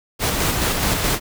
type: noise with tremolo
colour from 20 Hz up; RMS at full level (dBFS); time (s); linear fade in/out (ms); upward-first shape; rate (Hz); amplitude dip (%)
pink; -19; 0.19-1.2; 50; square; 4.7; 30
effects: none